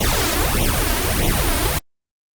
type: noise with flanger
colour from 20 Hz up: pink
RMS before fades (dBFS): -18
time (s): 0-1.79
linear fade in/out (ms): 10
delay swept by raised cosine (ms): 0.31 to 3.21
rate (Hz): 1.6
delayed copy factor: +0.9
effects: Opus 48 kbps